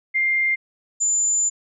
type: tone pair in turn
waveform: sine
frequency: 2106 / 7084 Hz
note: C7 / A8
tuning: +11 / +11 cents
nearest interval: octave + major sixth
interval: 2100 cents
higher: second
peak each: -17 dBFS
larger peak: neither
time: 0.14-0.56 / 1-1.5 s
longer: second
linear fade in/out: 20 ms
effects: none